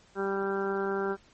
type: harmonic tone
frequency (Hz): 196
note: G3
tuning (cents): 0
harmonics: 1 / 2 / 3 / 4 / 5 / 6 / 7 / 8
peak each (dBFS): -36 / -29 / -42 / -38 / -41 / -45 / -37 / -40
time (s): 0.15-1.17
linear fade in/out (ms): 50
effects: pink hiss -60 dBFS RMS until 1.33 s + MP3 32 kbps